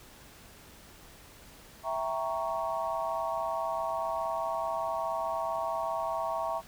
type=chord; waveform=sine; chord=E diminished seventh; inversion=none; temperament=equal; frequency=659.3 / 784 / 932.3 / 1108.7 Hz; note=E5 / G5 / Bb5 / Db6; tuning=0 / 0 / 0 / 0 cents; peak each=-33 / -38 / -35 / -36 dBFS; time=1.83-6.62 s; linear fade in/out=50 ms; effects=pink hiss -53 dBFS RMS until 6.67 s